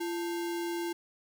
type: tone with sample-and-hold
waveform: sine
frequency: 341.7 Hz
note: F4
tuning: 38 cents flat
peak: -31 dBFS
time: 0-0.93 s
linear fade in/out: 10 ms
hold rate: 1225 Hz
effects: none